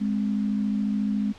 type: tone pair together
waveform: sine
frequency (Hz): 207.7 / 261.7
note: G#3 / C4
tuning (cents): 0 / 0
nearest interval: major third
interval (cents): 400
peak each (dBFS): -23 / -30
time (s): 0-1.33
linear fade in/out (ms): 20
effects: pink hiss -49 dBFS RMS until 1.38 s + low-pass 5000 Hz 12 dB/octave